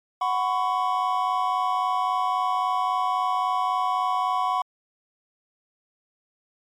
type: chord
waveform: triangle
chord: F# suspended fourth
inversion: none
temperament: equal with one note detuned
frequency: 740 / 1005 / 1108.7 Hz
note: F#5 / B5 / C#6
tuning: 0 / +30 / 0 cents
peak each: -24 dBFS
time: 0.21-4.62 s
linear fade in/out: 5 ms
effects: MP3 96 kbps